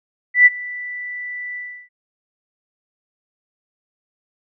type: tone with ADSR envelope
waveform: sine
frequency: 1975.5 Hz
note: B6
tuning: in tune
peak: -4 dBFS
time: 0.34-1.89 s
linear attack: 120 ms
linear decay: 28 ms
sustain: -22 dB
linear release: 330 ms
effects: none